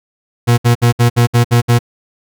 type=tone bursts; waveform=40% pulse; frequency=119.3 Hz; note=A#2; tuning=41 cents sharp; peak=-6 dBFS; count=8; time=0.47-1.791 s; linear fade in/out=20 ms; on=110 ms; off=63 ms; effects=none